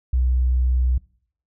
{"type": "tone with tanh clipping", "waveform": "triangle", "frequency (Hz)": 62.8, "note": "B1", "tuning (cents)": 30, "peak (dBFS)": -16, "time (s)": [0.13, 0.98], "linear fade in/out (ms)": 5, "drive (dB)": 5, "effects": ["noise-tail reverb RT60 0.6 s tail -24 dB re dry"]}